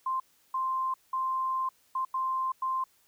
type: tone bursts at uneven times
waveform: sine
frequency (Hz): 1046.5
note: C6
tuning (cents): 0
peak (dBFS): -27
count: 6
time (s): 0.06-0.2 / 0.54-0.94 / 1.13-1.69 / 1.95-2.05 / 2.14-2.52 / 2.62-2.84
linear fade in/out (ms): 5
effects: white hiss -66 dBFS RMS until 3.07 s